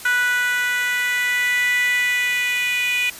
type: tone with high-pass filter sweep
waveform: 10% pulse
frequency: 492.6 Hz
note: B4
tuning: 5 cents flat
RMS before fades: -20 dBFS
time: 0.05-3.1 s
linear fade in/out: 5 ms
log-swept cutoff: 1500 to 2400 Hz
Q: 6
effects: white hiss -37 dBFS RMS until 3.19 s + resampled to 32000 Hz